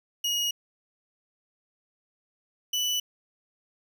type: tone pair in turn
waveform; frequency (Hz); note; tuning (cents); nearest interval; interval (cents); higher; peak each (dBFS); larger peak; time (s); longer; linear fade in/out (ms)
30% pulse; 2884 / 2974; F#7 / F#7; -45 / +8; minor second; 53; second; -22; neither; 0.24-0.51 / 2.73-3; neither; 5
effects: none